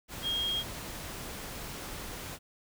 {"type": "tone in noise", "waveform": "sine", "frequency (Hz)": 3248, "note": "G#7", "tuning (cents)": -39, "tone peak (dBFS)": -29, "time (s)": [0.22, 0.64], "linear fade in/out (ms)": 50, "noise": "pink", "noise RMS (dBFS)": -41, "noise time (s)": [0.08, 2.39], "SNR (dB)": 9, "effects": []}